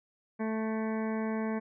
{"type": "harmonic tone with a mistuned harmonic", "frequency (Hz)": 220, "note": "A3", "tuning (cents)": 0, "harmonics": [1, 2, 3, 4, 5, 7, 8, 9, 10], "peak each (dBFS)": [-31, -37, -41, -43, -45, -48, -49, -50, -51], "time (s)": [0.39, 1.6], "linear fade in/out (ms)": 20, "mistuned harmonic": 10, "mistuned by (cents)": 29, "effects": []}